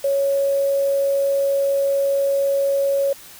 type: tone with quantisation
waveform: sine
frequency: 554.4 Hz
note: C#5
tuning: in tune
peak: -16 dBFS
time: 0.04-3.13 s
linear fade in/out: 5 ms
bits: 6
effects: white hiss -42 dBFS RMS until 3.39 s